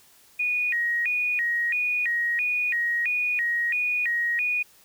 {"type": "tone with vibrato", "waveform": "sine", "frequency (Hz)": 2156, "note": "C#7", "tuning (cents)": -49, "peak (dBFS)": -22, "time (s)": [0.39, 4.63], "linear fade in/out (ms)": 10, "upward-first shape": "square", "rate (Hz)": 1.5, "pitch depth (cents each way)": 230, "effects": ["white hiss -56 dBFS RMS until 4.84 s"]}